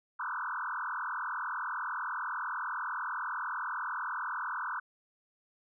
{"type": "tone with frequency modulation", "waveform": "sine", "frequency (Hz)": 1244.5, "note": "D#6", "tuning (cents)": 0, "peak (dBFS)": -33, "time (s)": [0.19, 4.8], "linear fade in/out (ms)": 10, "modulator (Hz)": 40, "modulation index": 7.4, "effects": []}